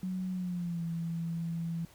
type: tone with pitch glide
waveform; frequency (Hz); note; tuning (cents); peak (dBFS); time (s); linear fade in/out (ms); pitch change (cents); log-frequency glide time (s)
sine; 185 to 166.73; F#3 to E3; 0 to +20; -32; 0.03-1.85; 2; -180; 0.32-0.85
effects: pink hiss -59 dBFS RMS until 1.94 s